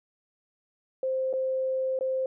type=tone with dropouts; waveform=sine; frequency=523.3 Hz; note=C5; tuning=in tune; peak=-25 dBFS; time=1.03-2.26 s; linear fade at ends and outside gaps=2 ms; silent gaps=1.329-1.336 / 1.99-2.009 s; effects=none